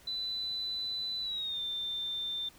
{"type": "tone with pitch glide", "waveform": "sine", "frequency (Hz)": [3995, 3580], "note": ["B7", "A7"], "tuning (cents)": [19, 29], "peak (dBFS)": -33, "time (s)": [0.07, 2.49], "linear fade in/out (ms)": 5, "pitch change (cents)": -190, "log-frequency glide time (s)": [1.21, 1.61], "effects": ["pink hiss -58 dBFS RMS until 2.58 s"]}